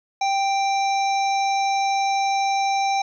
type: harmonic tone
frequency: 786 Hz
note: G5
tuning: 4 cents sharp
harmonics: 1 / 3 / 5 / 7 / 8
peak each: -19 / -29 / -33 / -36 / -37 dBFS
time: 0.21-3.02 s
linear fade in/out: 5 ms
effects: 10-bit